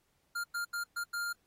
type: tone bursts at uneven times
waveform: square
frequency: 1400 Hz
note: F6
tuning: 4 cents sharp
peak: -34 dBFS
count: 5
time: 0.35-0.44 / 0.54-0.65 / 0.73-0.84 / 0.96-1.04 / 1.13-1.33 s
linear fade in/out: 10 ms
effects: pink hiss -75 dBFS RMS until 1.46 s + AAC 48 kbps